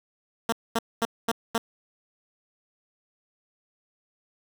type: tone bursts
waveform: 10% pulse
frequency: 228.6 Hz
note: A#3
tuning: 34 cents flat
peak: -14 dBFS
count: 5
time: 0.49-1.58 s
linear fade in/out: 2 ms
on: 34 ms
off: 230 ms
effects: none